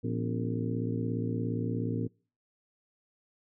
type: harmonic tone with a mistuned harmonic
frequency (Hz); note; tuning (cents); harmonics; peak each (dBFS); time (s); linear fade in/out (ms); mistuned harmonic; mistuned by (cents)
57; A#1; -38; 2 / 3 / 4 / 5 / 6 / 7 / 8; -33 / -37 / -35 / -38 / -42 / -43 / -40; 0.03-2.08; 20; 4; +140
effects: noise-tail reverb RT60 0.4 s tail -26 dB re dry